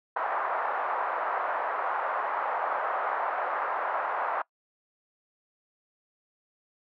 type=band-pass noise; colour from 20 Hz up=pink; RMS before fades=-30 dBFS; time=0.16-4.42 s; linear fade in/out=5 ms; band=670 to 1400 Hz; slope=24 dB/octave; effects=noise-tail reverb RT60 0.1 s tail -23 dB re dry